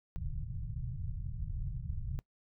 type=low-pass noise; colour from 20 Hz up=pink; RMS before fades=-38 dBFS; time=0.16-2.19 s; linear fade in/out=0 ms; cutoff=150 Hz; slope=48 dB/octave; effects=noise-tail reverb RT60 0.1 s tail -22 dB re dry